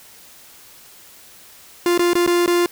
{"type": "tone with dropouts", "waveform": "45% pulse", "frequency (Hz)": 349.2, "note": "F4", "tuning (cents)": 0, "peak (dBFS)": -14, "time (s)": [1.86, 2.66], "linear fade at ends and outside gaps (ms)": 1, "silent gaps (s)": [[1.977, 1.993], [2.133, 2.153], [2.264, 2.275], [2.461, 2.477]], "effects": ["white hiss -45 dBFS RMS until 2.71 s"]}